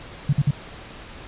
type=tone bursts; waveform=sine; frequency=143.1 Hz; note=D3; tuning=45 cents flat; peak=-14 dBFS; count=3; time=0.29-0.509 s; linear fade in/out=5 ms; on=39 ms; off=51 ms; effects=pink hiss -40 dBFS RMS until 1.27 s + resampled to 8000 Hz